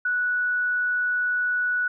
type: tone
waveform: sine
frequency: 1474 Hz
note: F#6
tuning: 7 cents flat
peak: -21 dBFS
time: 0.05-1.88 s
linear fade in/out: 5 ms
effects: none